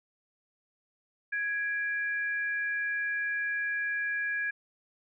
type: tone pair together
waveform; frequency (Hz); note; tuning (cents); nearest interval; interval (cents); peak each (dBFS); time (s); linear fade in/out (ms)
sine; 1660.8 / 2361; G#6 / D7; 0 / +9; tritone; 609; -29 / -38; 1.32-4.51; 10
effects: none